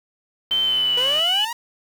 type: click train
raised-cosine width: 0.3 ms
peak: -20 dBFS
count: 88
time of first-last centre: 0.51-1.195 s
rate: 127 Hz
type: tone with pitch glide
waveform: sine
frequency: 3093 to 2958 Hz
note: G7 to F#7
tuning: -24 to -1 cents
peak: -17 dBFS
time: 0.51-1.45 s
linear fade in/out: 5 ms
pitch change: -77 cents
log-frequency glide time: 0.63-0.94 s
type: exponential sweep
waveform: sawtooth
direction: up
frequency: 480.2 to 970 Hz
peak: -22 dBFS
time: 0.97-1.53 s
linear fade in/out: 5 ms
effects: 7-bit